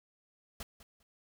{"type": "noise with echo", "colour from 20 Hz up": "pink", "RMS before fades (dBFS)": -42, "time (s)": [0.6, 0.63], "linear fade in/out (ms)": 2, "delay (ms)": 200, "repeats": 2, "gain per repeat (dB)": -14, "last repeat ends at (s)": 1.03, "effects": []}